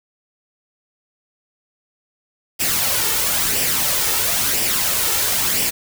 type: noise with flanger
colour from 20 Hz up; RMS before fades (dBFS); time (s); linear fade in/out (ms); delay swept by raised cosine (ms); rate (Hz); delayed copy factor
white; -19; 2.59-5.71; 20; 0.37 to 2.27; 0.99; +0.5
effects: none